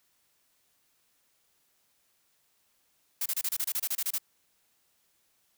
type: noise bursts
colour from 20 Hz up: blue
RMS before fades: -30 dBFS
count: 13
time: 3.21-4.183 s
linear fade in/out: 5 ms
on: 49 ms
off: 28 ms
effects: white hiss -71 dBFS RMS until 5.57 s